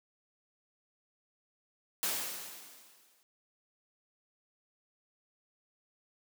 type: noise with exponential decay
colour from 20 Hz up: white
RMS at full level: -31 dBFS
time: 2.03-3.23 s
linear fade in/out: 0 ms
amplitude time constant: 260 ms
effects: high-pass 200 Hz 12 dB/octave